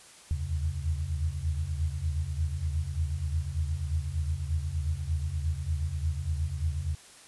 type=tone cluster; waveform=sine; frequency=77.2 / 80.5 / 85.7 / 134.8 Hz; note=D#2 / E2 / F2 / C#3; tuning=-13 / -41 / -32 / -48 cents; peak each=-31 / -35 / -33 / -37 dBFS; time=0.31-6.95 s; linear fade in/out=0 ms; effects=white hiss -52 dBFS RMS until 7.27 s + resampled to 24000 Hz